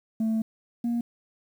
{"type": "tone pair in turn", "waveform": "sine", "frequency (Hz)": [221.8, 236.4], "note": ["A3", "A#3"], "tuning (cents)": [14, 24], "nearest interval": "minor second", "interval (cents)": 110, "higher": "second", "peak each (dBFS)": [-20, -22], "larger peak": "first", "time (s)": [[0.2, 0.42], [0.84, 1.01]], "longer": "first", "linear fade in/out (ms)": 5, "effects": ["tanh soft clip ceiling -22 dBFS", "9-bit"]}